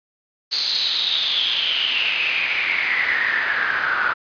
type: noise with band-pass filter sweep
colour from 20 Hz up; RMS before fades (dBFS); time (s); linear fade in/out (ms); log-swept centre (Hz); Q
pink; -21; 0.51-4.14; 20; 4500 to 1400; 7.7
effects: resampled to 11025 Hz